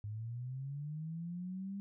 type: linear sweep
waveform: sine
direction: up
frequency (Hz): 102.4 to 200.6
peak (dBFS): -39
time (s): 0.04-1.8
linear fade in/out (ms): 0
effects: none